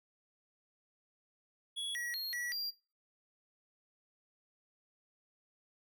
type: tone with pitch steps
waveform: square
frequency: 3362 / 1918 / 4261 / 1935 / 4761 Hz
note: G#7 / A#6 / C8 / B6 / D8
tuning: +20 / +49 / +31 / -36 / +23 cents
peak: -37 dBFS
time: 1.76-2.71 s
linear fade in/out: 20 ms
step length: 190 ms
effects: noise-tail reverb RT60 0.4 s tail -24 dB re dry